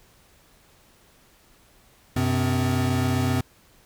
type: tone cluster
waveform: square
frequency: 94.3 / 128.9 / 255.1 Hz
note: F#2 / C3 / C4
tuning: +33 / -26 / -44 cents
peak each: -26 dBFS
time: 2.16-3.41 s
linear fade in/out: 5 ms
effects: pink hiss -57 dBFS RMS until 3.85 s